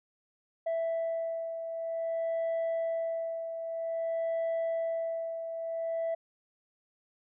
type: beating tone pair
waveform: sine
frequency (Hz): 660 / 660.52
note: E5 / E5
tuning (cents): +2 / +3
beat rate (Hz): 0.52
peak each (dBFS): -29 / -36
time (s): 0.66-6.15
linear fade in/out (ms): 10
effects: tanh soft clip ceiling -27 dBFS